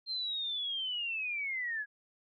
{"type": "linear sweep", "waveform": "sine", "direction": "down", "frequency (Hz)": [4186, 1646], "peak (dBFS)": -33, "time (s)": [0.06, 1.86], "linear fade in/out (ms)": 50, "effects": []}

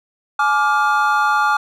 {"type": "chord", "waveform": "triangle", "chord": "D diminished", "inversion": "second", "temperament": "just", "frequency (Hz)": [845.8, 1174.7, 1409.6], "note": ["Ab5", "D6", "F6"], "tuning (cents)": [31, 0, 16], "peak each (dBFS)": -16, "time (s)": [0.39, 1.57], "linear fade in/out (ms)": 5, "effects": []}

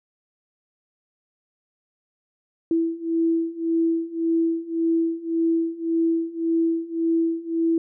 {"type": "beating tone pair", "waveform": "sine", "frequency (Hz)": [329.1, 330.9], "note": ["E4", "E4"], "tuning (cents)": [-3, 7], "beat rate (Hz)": 1.8, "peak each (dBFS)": [-24, -22], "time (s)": [2.71, 7.78], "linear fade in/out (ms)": 2, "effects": []}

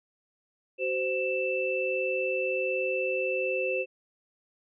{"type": "tone cluster", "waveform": "sine", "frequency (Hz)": [377.7, 519, 2652], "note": ["F#4", "C5", "E7"], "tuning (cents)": [36, -14, 10], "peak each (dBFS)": [-32, -29, -31], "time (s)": [0.78, 3.86], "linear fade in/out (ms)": 50, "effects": []}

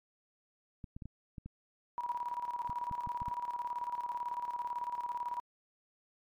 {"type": "clicks", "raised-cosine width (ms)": 5, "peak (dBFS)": -32, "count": 11, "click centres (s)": [0.842, 0.965, 1.022, 1.056, 1.382, 1.46, 2.696, 2.913, 3.073, 3.219, 3.282]}
{"type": "tone with tremolo", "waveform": "sine", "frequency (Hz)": 966, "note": "B5", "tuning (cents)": -39, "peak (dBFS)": -33, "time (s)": [1.98, 5.4], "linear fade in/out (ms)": 0, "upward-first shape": "square", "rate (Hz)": 18, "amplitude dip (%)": 65}
{"effects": ["AAC 64 kbps"]}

